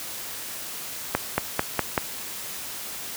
accelerating click train, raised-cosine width 0.5 ms, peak -5 dBFS, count 5, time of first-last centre 1.15-1.978 s, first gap 230 ms, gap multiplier 0.93, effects white hiss -35 dBFS RMS until 3.16 s + high-pass 60 Hz 12 dB/octave

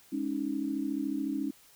sine chord, Ab suspended fourth, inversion none, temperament equal, 207.7 / 277.2 / 311.1 Hz, Ab3 / Db4 / Eb4, 0 / 0 / 0 cents, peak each -38 / -32 / -34 dBFS, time 0.12-1.51 s, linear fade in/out 10 ms, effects white hiss -59 dBFS RMS until 1.75 s

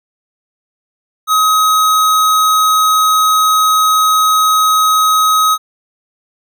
square tone, 1267 Hz, D#6, 31 cents sharp, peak -9 dBFS, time 1.27-5.58 s, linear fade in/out 50 ms, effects none

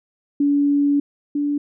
sine tone pair in turn, 285.9 / 289.7 Hz, D4 / D4, -46 / -24 cents, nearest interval unison, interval 22 cents, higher second, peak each -14 / -18 dBFS, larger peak first, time 0.4-1 / 1.35-1.58 s, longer first, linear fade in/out 5 ms, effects none

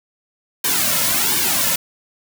white noise with flanger, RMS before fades -18 dBFS, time 0.64-1.76 s, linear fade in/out 5 ms, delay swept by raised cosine 1.5 to 2.6 ms, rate 1.4 Hz, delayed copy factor -0.85, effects none

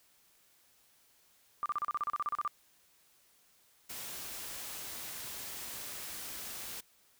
sine tone bursts, 1187 Hz, D6, 18 cents sharp, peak -30 dBFS, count 14, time 1.63-2.477 s, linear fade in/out 0 ms, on 28 ms, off 35 ms
white noise, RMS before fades -43 dBFS, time 3.89-6.81 s, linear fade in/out 10 ms
effects white hiss -67 dBFS RMS until 7.19 s

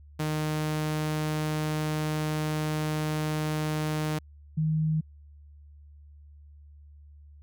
sawtooth / sine tone pair in turn, 153.8 / 156.67 Hz, D#3 / D#3, -20 / +12 cents, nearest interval unison, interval 32 cents, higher second, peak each -23 dBFS, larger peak neither, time 0.19-4.19 / 4.57-5.01 s, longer first, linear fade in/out 10 ms, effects added 73 Hz sine -48 dBFS peak until 7.42 s

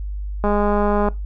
click train, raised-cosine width 1 ms, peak -7 dBFS, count 134, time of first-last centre 0.44-1.086 s, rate 206 Hz, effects noise-tail reverb RT60 0.2 s tail -19 dB re dry + added 50 Hz sine -24 dBFS peak until 1.25 s

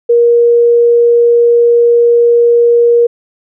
sine tone, 472.9 Hz, A#4, 25 cents sharp, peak -4 dBFS, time 0.09-3.07 s, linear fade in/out 10 ms, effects none

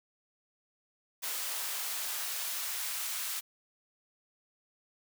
white noise with high-pass filter sweep, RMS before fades -36 dBFS, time 1.22-3.41 s, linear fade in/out 20 ms, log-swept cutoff 610 to 1100 Hz, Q 0.74, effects none

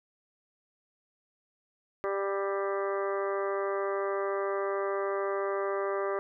harmonic tone with a mistuned harmonic, 197.3 Hz, G3, 11 cents sharp, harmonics 2 / 3 / 4 / 5 / 6 / 7 / 8 / 9 / 10, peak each -31 / -34 / -42 / -42 / -36 / -48 / -44 / -50 / -46 dBFS, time 2.04-6.19 s, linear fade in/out 0 ms, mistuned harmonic 7, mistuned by -43 cents, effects none

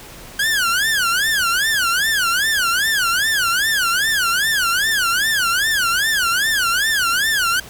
sawtooth tone with vibrato, 1563 Hz, G6, 6 cents flat, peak -12 dBFS, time 0.39-7.6 s, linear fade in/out 5 ms, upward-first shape sine, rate 2.5 Hz, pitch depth 250 cents each way, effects pink hiss -38 dBFS RMS until 7.69 s

